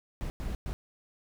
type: noise bursts at uneven times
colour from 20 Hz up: brown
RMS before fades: -34 dBFS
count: 3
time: 0.21-0.3 / 0.4-0.55 / 0.66-0.73 s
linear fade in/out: 0 ms
effects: none